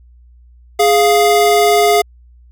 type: tone pair together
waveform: square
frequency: 415.6 / 699 Hz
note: G#4 / F5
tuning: +1 / +1 cents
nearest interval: major sixth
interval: 900 cents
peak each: -12 dBFS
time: 0.79-2.02 s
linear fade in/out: 10 ms
effects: added 60 Hz sine -41 dBFS peak until 2.51 s